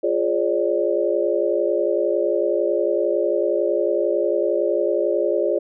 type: tone cluster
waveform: sine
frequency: 349.3 / 416.2 / 546 / 597 Hz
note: F4 / G#4 / C#5 / D5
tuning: 0 / +4 / -26 / +28 cents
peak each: -23 dBFS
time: 0.03-5.59 s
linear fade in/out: 10 ms
effects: none